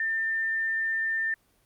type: tone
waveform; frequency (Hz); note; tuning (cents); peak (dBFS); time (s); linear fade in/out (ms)
sine; 1796; A6; +35; -25; 0-1.34; 2
effects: pink hiss -66 dBFS RMS until 1.65 s + Opus 24 kbps